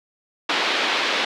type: band-pass noise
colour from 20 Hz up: white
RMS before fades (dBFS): -22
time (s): 0.49-1.25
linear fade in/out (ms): 5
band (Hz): 270 to 3800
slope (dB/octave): 24
effects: none